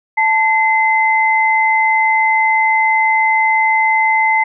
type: tone pair together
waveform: sine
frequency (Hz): 880 / 2057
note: A5 / C7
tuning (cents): 0 / -30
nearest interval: octave + minor third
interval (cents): 1470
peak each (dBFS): -13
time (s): 0.17-4.44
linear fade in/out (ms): 10
effects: none